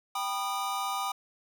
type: chord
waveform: square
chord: G augmented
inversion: none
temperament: just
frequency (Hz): 784 / 980 / 1225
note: G5 / B5 / D#6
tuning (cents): 0 / -14 / -27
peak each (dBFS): -35 / -37 / -34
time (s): 0.15-1.12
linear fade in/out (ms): 5
effects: none